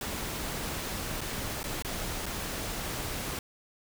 pink noise with dropouts, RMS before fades -35 dBFS, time 0.01-3.39 s, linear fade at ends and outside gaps 2 ms, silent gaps 1.209-1.214 / 1.631-1.64 / 1.823-1.847 / 2.258-2.263 s, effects none

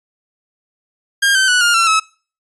sawtooth tone with pitch steps, 1612 / 1542.8 / 1476.5 / 1413.1 / 1352.4 / 1294.3 Hz, G6 / G6 / F#6 / F6 / E6 / E6, +48 / -28 / -4 / +20 / +44 / -32 cents, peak -7 dBFS, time 1.22-2 s, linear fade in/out 10 ms, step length 130 ms, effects noise-tail reverb RT60 0.4 s tail -23 dB re dry + resampled to 24000 Hz

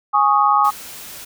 sine chord, Ab suspended fourth, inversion none, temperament just, 830.6 / 1107.5 / 1245.9 Hz, Ab5 / Db6 / Eb6, 0 / -2 / +2 cents, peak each -16 dBFS, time 0.13-0.71 s, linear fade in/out 20 ms
white noise, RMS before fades -35 dBFS, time 0.64-1.25 s, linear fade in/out 10 ms
effects none

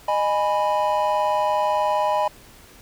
triangle chord, G# minor, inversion second, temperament equal with one note detuned, 614 / 830.6 / 987.8 Hz, D#5 / G#5 / B5, -23 / 0 / 0 cents, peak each -21 dBFS, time 0.08-2.28 s, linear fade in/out 5 ms, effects pink hiss -48 dBFS RMS until 2.81 s

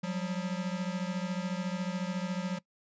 square beating tone pair, 178.9 / 192.9 Hz, F3 / G3, +42 / -28 cents, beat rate 14 Hz, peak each -34 / -37 dBFS, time 0.03-2.59 s, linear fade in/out 10 ms, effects noise-tail reverb RT60 0.1 s tail -20 dB re dry + resampled to 16000 Hz

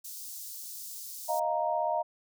white high-pass noise, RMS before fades -42 dBFS, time 0.04-1.4 s, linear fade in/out 10 ms, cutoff 4700 Hz, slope 24 dB/octave
sine chord, Eb suspended second, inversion none, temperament equal, 622.3 / 698.5 / 932.3 Hz, Eb5 / F5 / Bb5, 0 / 0 / 0 cents, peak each -31 dBFS, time 1.28-2.03 s, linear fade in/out 20 ms
effects none

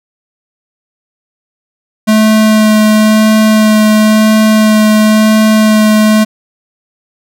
square tone with vibrato, 215.9 Hz, A3, 33 cents flat, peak -5 dBFS, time 2.07-6.25 s, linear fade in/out 20 ms, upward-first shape sine, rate 0.97 Hz, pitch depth 10 cents each way, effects none

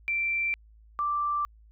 sine tone pair in turn, 2349 / 1174.5 Hz, D7 / D6, 0 / 0 cents, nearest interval octave, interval 1200 cents, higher first, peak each -25 dBFS, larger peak neither, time 0.08-0.54 / 0.99-1.45 s, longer neither, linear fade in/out 0 ms, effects added 54 Hz sine -52 dBFS peak until 1.71 s

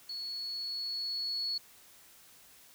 sine tone with level ramp, 4382 Hz, C#8, 21 cents flat, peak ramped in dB -37 to -31 dBFS, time 0.09-1.58 s, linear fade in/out 5 ms, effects white hiss -58 dBFS RMS until 2.74 s

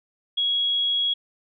sine tone, 3322 Hz, G#7, in tune, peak -20 dBFS, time 0.37-1.14 s, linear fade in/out 10 ms, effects none

